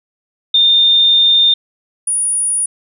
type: tone pair in turn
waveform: sine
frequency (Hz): 3623 / 9672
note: A7 / D9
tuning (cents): +50 / +50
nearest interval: octave + perfect fourth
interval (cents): 1700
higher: second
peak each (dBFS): -7 / -13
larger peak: first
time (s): 0.54-1.54 / 2.07-2.66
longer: first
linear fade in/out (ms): 5
effects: none